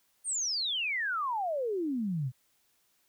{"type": "exponential sweep", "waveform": "sine", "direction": "down", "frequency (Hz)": [9190, 118.9], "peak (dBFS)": -29, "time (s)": [0.24, 2.32], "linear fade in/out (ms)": 50, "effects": ["white hiss -71 dBFS RMS until 3.08 s"]}